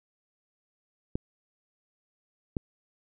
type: clicks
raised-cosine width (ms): 3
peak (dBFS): -16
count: 2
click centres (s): 1.155 / 2.568
effects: none